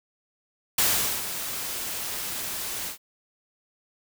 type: noise with ADSR envelope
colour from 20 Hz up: white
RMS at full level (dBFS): -21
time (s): 0.78-2.98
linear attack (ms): 6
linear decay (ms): 430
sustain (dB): -11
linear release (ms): 110
effects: none